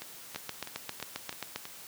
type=two click trains; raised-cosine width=0.2 ms; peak=-17 / -23 dBFS; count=10 / 6; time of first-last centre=0.36-1.56 / 0.02-1.654 s; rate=7.5 / 3.06 Hz; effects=white hiss -48 dBFS RMS until 1.87 s + high-pass 80 Hz 12 dB/octave